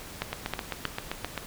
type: two click trains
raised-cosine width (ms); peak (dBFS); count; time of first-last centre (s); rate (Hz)
0.3; -12 / -14; 3 / 9; 0.22-0.853 / 0.33-1.377; 3.16 / 7.64
effects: pink hiss -43 dBFS RMS until 1.46 s